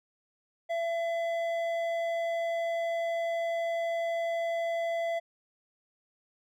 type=tone with hard clipping; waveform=sine; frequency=672 Hz; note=E5; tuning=33 cents sharp; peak=-30 dBFS; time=0.69-5.2 s; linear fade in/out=20 ms; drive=8 dB; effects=none